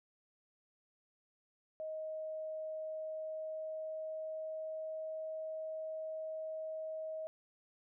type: tone with pitch glide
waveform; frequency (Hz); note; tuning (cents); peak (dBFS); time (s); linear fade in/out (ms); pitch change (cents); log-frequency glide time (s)
sine; 628 to 632.7; D#5 to D#5; +16 to +29; -39; 1.8-7.27; 0; +13; 2.65-5.29
effects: none